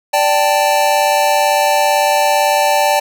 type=chord; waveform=square; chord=D suspended fourth; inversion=none; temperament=just; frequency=587.3 / 783.1 / 881 Hz; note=D5 / G5 / A5; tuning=0 / -2 / +2 cents; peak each=-16 dBFS; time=0.13-3 s; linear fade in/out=10 ms; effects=none